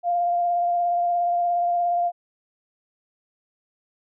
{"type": "tone with vibrato", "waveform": "sine", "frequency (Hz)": 698.5, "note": "F5", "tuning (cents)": 0, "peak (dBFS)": -19, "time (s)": [0.03, 2.12], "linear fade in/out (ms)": 50, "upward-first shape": "sine", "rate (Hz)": 17, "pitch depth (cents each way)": 17, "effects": []}